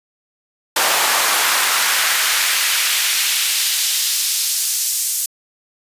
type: noise with high-pass filter sweep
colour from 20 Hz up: pink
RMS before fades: -17 dBFS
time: 0.76-5.26 s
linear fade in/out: 5 ms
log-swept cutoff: 750 to 7200 Hz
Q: 1
effects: resampled to 32000 Hz